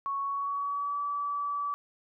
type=tone with pitch glide; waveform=sine; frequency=1108.7 to 1151.1 Hz; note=C#6 to D6; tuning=0 to -35 cents; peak=-29 dBFS; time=0.06-1.74 s; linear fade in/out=0 ms; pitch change=+65 cents; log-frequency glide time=0.19-0.99 s; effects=none